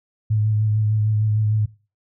sine tone with vibrato, 107.3 Hz, A2, 43 cents flat, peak -16 dBFS, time 0.3-1.66 s, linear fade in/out 10 ms, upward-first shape sine, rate 6.6 Hz, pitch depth 24 cents each way, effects noise-tail reverb RT60 0.3 s tail -18 dB re dry

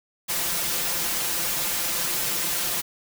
white noise with comb filter, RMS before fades -26 dBFS, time 0.28-2.82 s, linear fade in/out 20 ms, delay 5.8 ms, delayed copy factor +0.95, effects none

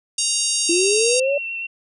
harmonic tone, 932.3 Hz, A#5, in tune, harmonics 3 / 4 / 5 / 6 / 7 / 8 / 9 / 10, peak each -29 / -30 / -26 / -27 / -24 / -29 / -29 / -25 dBFS, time 0.18-1.2 s, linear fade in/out 5 ms
sine tone with vibrato, 2711 Hz, E7, 48 cents sharp, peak -25 dBFS, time 0.68-1.67 s, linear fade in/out 10 ms, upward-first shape sine, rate 8.6 Hz, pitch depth 14 cents each way
sine linear sweep, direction up, 329.6 to 579 Hz, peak -17 dBFS, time 0.69-1.38 s, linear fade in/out 5 ms
effects none

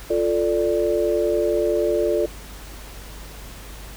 sine chord, D minor, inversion first, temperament equal, 349.2 / 440 / 587.3 Hz, F4 / A4 / D5, 0 / 0 / 0 cents, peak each -22 dBFS, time 0.1-2.26 s, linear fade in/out 5 ms, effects added 50 Hz sine -38 dBFS peak until 3.96 s + pink hiss -41 dBFS RMS until 3.96 s

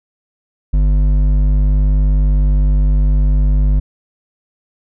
sine tone with hard clipping, 49.76 Hz, G1, 27 cents sharp, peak -11 dBFS, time 0.73-3.8 s, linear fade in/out 10 ms, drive 8 dB, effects none

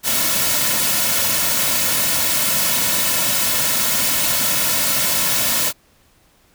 white noise with comb filter, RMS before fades -18 dBFS, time 0.03-5.73 s, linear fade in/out 50 ms, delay 2.5 ms, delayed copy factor -0.6, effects pink hiss -56 dBFS RMS until 6.54 s

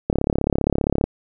click train, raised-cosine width 2 ms, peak -5 dBFS, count 34, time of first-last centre 0.1-1.04 s, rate 35.1 Hz, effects none

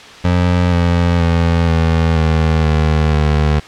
25% pulse tone with pitch steps, 88.8 / 86.42 / 84.11 / 81.85 / 79.66 / 77.53 / 75.45 Hz, F2 / F2 / E2 / E2 / D#2 / D#2 / D2, +29 / -18 / +35 / -12 / +41 / -6 / +47 cents, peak -7 dBFS, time 0.24-3.6 s, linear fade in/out 10 ms, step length 480 ms, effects white hiss -35 dBFS RMS until 3.67 s + low-pass 4000 Hz 12 dB/octave

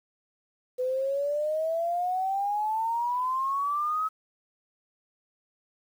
sine exponential sweep, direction up, 500 to 1290 Hz, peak -25 dBFS, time 0.78-4.09 s, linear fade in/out 20 ms, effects 9-bit

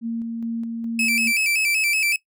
sine tone with tremolo, 230 Hz, A#3, 23 cents flat, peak -23 dBFS, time 0.01-1.33 s, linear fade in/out 50 ms, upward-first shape square, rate 2.4 Hz, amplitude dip 25%
40% pulse tone with vibrato, 2457 Hz, D#7, 22 cents flat, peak -18 dBFS, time 0.99-2.16 s, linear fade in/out 2 ms, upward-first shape square, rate 5.3 Hz, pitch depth 85 cents each way
effects noise-tail reverb RT60 0.1 s tail -20 dB re dry

